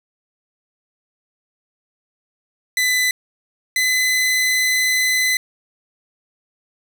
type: tone pair in turn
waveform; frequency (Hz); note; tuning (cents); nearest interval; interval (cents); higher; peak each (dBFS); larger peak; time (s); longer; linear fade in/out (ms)
sawtooth; 2004 / 2019; B6 / B6; +25 / +38; unison; 13; second; -12; neither; 2.77-3.11 / 3.76-5.37; second; 2
effects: none